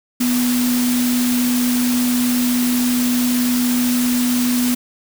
sine tone in noise, 246.3 Hz, B3, 5 cents flat, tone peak -15 dBFS, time 0.2-4.75 s, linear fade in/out 10 ms, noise white, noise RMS -24 dBFS, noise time 0.2-4.75 s, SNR +6 dB, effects none

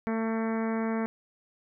harmonic tone, 224.1 Hz, A3, 32 cents sharp, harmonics 1 / 2 / 3 / 4 / 5 / 6 / 7 / 8 / 9 / 10, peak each -28 / -34 / -38 / -40 / -42 / -44 / -45 / -46 / -47 / -48 dBFS, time 0.07-1.06 s, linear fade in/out 0 ms, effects none

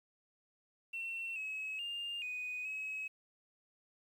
sine tone with pitch steps, 2706 / 2567 / 2807 / 2489 / 2560 Hz, E7 / E7 / F7 / D#7 / D#7, +45 / -47 / +8 / 0 / +49 cents, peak -37 dBFS, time 0.93-3.08 s, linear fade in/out 10 ms, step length 430 ms, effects tanh soft clip ceiling -34 dBFS + 11-bit

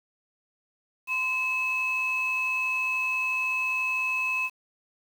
sine tone pair together, 1024.5 / 2586 Hz, C6 / E7, -37 / -34 cents, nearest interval octave + major third, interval 1603 cents, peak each -32 / -24 dBFS, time 1.07-4.5 s, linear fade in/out 50 ms, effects tanh soft clip ceiling -20 dBFS + 8-bit

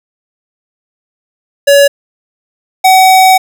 square tone pair in turn, 565 / 754.2 Hz, C#5 / F#5, +33 / +33 cents, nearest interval perfect fourth, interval 500 cents, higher second, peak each -3 dBFS, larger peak neither, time 1.67-1.88 / 2.84-3.38 s, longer second, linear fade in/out 10 ms, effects none

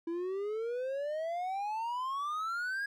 triangle exponential sweep, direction up, 329.6 to 1661.2 Hz, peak -31 dBFS, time 0.07-2.86 s, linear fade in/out 5 ms, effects none

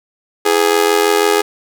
sawtooth tone with amplitude modulation, 415.3 Hz, G#4, in tune, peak -3 dBFS, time 0.45-1.42 s, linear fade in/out 10 ms, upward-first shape sine, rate 86.1 Hz, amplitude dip 85%, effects none

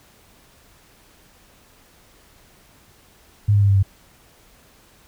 sine tone with pitch steps, 103.3 / 101.7 / 100.13 / 98.58 / 97.05 Hz, G#2 / G#2 / G2 / G2 / G2, -9 / -36 / +37 / +10 / -17 cents, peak -12 dBFS, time 3.48-3.83 s, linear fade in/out 10 ms, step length 70 ms, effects pink hiss -53 dBFS RMS until 5.07 s

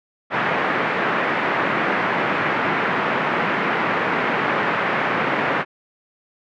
white band-pass noise, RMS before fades -21 dBFS, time 0.3-5.65 s, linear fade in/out 50 ms, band 140 to 2000 Hz, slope 24 dB/octave, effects none

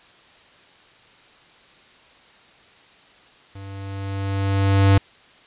square tone with level ramp, 98 Hz, G2, in tune, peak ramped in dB -36 to -11 dBFS, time 3.55-4.98 s, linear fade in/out 5 ms, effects white hiss -51 dBFS RMS until 5.46 s + resampled to 8000 Hz

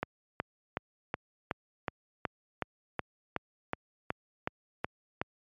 click train, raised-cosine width 0.5 ms, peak -15 dBFS, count 15, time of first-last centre 0.03-5.215 s, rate 2.7 Hz, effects high-pass 80 Hz 12 dB/octave + MP3 96 kbps

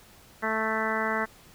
harmonic tone, 220 Hz, A3, in tune, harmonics 1 / 2 / 3 / 4 / 5 / 6 / 7 / 8 / 9, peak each -34 / -34 / -34 / -34 / -34 / -34 / -34 / -34 / -34 dBFS, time 0.42-1.26 s, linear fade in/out 20 ms, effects pink hiss -54 dBFS RMS until 1.54 s

